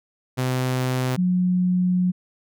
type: tone pair in turn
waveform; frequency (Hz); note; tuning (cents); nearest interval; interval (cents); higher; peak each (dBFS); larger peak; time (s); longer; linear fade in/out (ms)
sawtooth / sine; 128.1 / 181.16; C3 / F#3; -36 / -36; tritone; 600; second; -17; neither; 0.37-1.17 / 1.17-2.12; second; 20
effects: none